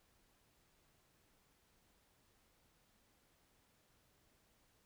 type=silence; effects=pink hiss -74 dBFS RMS until 4.85 s